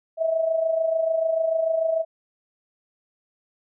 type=tone with amplitude modulation; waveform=sine; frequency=650 Hz; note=E5; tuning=24 cents flat; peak=-17 dBFS; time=0.17-2.05 s; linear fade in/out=50 ms; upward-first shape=sine; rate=26.8 Hz; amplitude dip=60%; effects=none